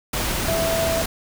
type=tone in noise; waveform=sine; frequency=659.3 Hz; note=E5; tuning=in tune; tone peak=-21 dBFS; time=0.48-1.02 s; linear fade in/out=5 ms; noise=pink; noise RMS=-24 dBFS; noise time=0.13-1.06 s; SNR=0 dB; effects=none